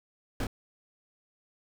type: noise with echo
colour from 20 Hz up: brown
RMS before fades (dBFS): -30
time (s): 0.4-0.44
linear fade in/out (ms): 2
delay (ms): 29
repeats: 1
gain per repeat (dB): -2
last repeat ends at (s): 0.469
effects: none